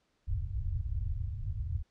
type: low-pass noise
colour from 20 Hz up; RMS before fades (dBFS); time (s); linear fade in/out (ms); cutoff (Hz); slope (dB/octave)
white; -34; 0.27-1.83; 20; 110; 48
effects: pink hiss -75 dBFS RMS until 1.9 s + low-pass 6000 Hz 12 dB/octave